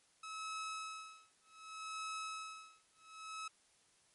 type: tone with tremolo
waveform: sawtooth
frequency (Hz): 1291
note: E6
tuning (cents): -37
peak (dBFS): -37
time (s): 0.23-3.48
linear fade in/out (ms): 5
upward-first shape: sine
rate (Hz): 0.66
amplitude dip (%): 100
effects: white hiss -71 dBFS RMS until 4.14 s + MP3 48 kbps